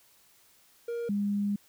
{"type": "tone pair in turn", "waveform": ["triangle", "sine"], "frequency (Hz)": [470.1, 203.2], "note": ["A#4", "G#3"], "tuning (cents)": [15, -38], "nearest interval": "octave + minor third", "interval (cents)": 1453, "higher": "first", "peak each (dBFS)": [-29, -26], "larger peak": "second", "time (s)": [[0.88, 1.09], [1.09, 1.56]], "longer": "second", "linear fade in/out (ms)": 5, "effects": ["white hiss -62 dBFS RMS until 1.68 s"]}